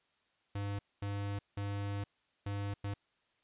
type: tone bursts at uneven times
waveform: square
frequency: 100.8 Hz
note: G2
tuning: 49 cents sharp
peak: -36 dBFS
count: 5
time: 0.55-0.79 / 1.02-1.39 / 1.57-2.04 / 2.46-2.74 / 2.84-2.94 s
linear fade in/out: 5 ms
effects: white hiss -75 dBFS RMS until 3.43 s + resampled to 8000 Hz